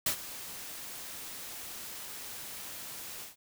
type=noise with ADSR envelope; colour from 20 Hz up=white; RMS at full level=-27 dBFS; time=0.06-3.36 s; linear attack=4 ms; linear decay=91 ms; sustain=-16 dB; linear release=140 ms; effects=none